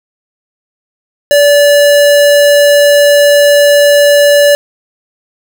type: tone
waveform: square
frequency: 578 Hz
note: D5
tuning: 28 cents flat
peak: -4 dBFS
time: 1.31-4.55 s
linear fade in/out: 0 ms
effects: none